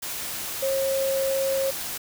sine tone in noise, 540 Hz, C#5, 45 cents flat, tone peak -22 dBFS, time 0.62-1.71 s, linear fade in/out 10 ms, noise white, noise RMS -32 dBFS, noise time 0.02-1.98 s, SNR +7 dB, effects none

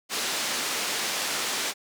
white band-pass noise, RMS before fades -29 dBFS, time 0.09-1.74 s, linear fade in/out 50 ms, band 230 to 6400 Hz, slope 12 dB/octave, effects none

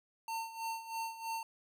square tone with tremolo, 905 Hz, A5, 48 cents sharp, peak -36 dBFS, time 0.28-1.43 s, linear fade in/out 2 ms, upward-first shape sine, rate 3.1 Hz, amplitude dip 75%, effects none

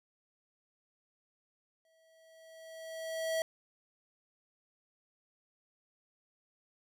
square tone with exponential growth, 648 Hz, E5, 30 cents flat, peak -30 dBFS, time 1.85-3.42 s, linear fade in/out 1 ms, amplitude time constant 340 ms, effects none

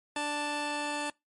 15% pulse tone pair together, 293.9 / 881.8 Hz, D4 / A5, +1 / +4 cents, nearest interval octave + perfect fifth, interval 1903 cents, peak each -28 dBFS, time 0.16-1.1 s, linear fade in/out 2 ms, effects noise-tail reverb RT60 0.2 s tail -25 dB re dry + MP3 48 kbps

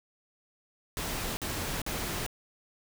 pink noise bursts, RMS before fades -34 dBFS, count 3, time 0.97-2.264 s, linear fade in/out 0 ms, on 400 ms, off 47 ms, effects none

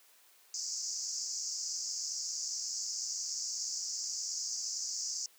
white band-pass noise, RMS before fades -38 dBFS, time 0.54-5.26 s, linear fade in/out 2 ms, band 4800 to 7200 Hz, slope 96 dB/octave, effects white hiss -63 dBFS RMS until 5.38 s + high-pass 400 Hz 12 dB/octave

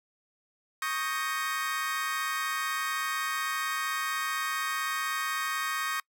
35% pulse chord, Eb dominant seventh, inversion third, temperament equal with one note detuned, 1108.7 / 1244.5 / 1578 / 1864.7 Hz, Db6 / Eb6 / G6 / Bb6, 0 / 0 / +11 / 0 cents, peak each -33 / -33 / -36 / -33 dBFS, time 0.82-6 s, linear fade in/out 2 ms, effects noise-tail reverb RT60 0.1 s tail -26 dB re dry

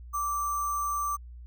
sine tone with sample-and-hold, 1166 Hz, D6, 13 cents flat, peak -27 dBFS, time 0.13-1.17 s, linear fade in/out 20 ms, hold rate 7350 Hz, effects added 60 Hz sine -42 dBFS peak until 1.46 s

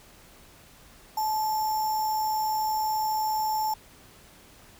sine tone with sample-and-hold, 866 Hz, A5, 28 cents flat, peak -24 dBFS, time 1.17-3.74 s, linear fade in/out 5 ms, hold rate 6300 Hz, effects pink hiss -53 dBFS RMS until 4.79 s

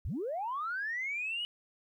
sine linear sweep, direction up, 43.65 to 2960 Hz, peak -32 dBFS, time 0.05-1.45 s, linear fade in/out 0 ms, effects tanh soft clip ceiling -28 dBFS + 12-bit

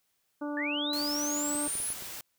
harmonic tone, 292.9 Hz, D4, 5 cents flat, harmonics 1 / 2 / 3 / 4 / 5, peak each -33 / -39 / -43 / -45 / -47 dBFS, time 0.41-1.68 s, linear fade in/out 10 ms
sine linear sweep, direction up, 1690 to 10548 Hz, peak -31 dBFS, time 0.57-1.93 s, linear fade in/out 2 ms
white noise, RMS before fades -41 dBFS, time 0.93-2.21 s, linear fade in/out 2 ms
clicks, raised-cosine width 2 ms, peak -35 dBFS, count 6, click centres 1.552 / 1.68 / 1.754 / 1.802 / 1.903 / 2.023 s
effects white hiss -75 dBFS RMS until 2.38 s

